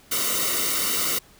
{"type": "noise with comb filter", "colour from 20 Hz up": "white", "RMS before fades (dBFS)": -24, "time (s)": [0.11, 1.19], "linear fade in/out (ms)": 10, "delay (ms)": 1.2, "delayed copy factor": -0.8, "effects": ["pink hiss -53 dBFS RMS until 1.39 s"]}